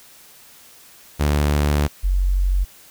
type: tone pair in turn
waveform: sawtooth / sine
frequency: 73.42 / 46.25 Hz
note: D2 / F#1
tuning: 0 / 0 cents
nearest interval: minor sixth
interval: 800 cents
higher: first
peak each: -12 / -15 dBFS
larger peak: first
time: 1.19-1.88 / 2.03-2.65 s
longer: first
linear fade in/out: 20 ms
effects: white hiss -47 dBFS RMS until 2.9 s